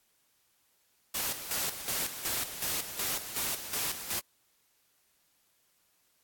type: noise with tremolo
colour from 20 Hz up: white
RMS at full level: -32 dBFS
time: 1.14-4.2 s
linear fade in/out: 10 ms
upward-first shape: square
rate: 2.7 Hz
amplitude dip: 65%
effects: white hiss -71 dBFS RMS until 6.23 s + AAC 64 kbps